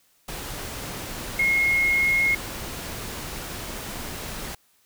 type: tone in noise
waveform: sine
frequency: 2156 Hz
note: C#7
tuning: 49 cents flat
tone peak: -18 dBFS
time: 1.39-2.35 s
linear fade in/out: 5 ms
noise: pink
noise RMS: -34 dBFS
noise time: 0.28-4.55 s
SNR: +13 dB
effects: white hiss -63 dBFS RMS until 4.85 s